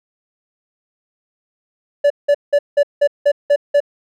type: tone bursts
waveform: triangle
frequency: 576 Hz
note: D5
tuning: 34 cents flat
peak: -7 dBFS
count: 8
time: 2.04-3.804 s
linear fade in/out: 10 ms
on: 63 ms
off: 180 ms
effects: none